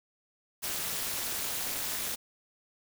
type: noise with amplitude modulation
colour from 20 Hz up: white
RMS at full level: -30 dBFS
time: 0.62-2.16 s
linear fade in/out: 20 ms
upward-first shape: sine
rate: 255 Hz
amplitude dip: 95%
effects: none